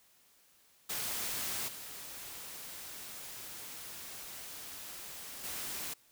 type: noise with level steps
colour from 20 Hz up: white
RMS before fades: -37 / -46 / -40 dBFS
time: 0.89-5.94 s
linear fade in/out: 10 ms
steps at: 1.67 / 5.43 s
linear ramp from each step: 20 ms
effects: white hiss -66 dBFS RMS until 6.11 s